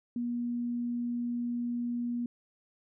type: tone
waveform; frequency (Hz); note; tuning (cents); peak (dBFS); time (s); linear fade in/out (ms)
sine; 240; B3; -49; -30; 0.16-2.26; 2
effects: none